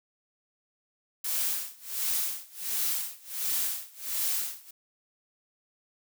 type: noise with tremolo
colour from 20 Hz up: blue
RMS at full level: -28 dBFS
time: 1.24-4.71 s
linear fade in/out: 5 ms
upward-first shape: sine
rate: 1.4 Hz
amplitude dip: 95%
effects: none